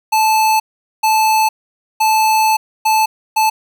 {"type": "tone bursts at uneven times", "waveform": "square", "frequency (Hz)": 873, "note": "A5", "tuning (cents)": -14, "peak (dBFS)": -11, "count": 5, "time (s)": [[0.12, 0.6], [1.03, 1.49], [2, 2.57], [2.85, 3.06], [3.36, 3.5]], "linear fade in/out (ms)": 10, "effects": ["8-bit"]}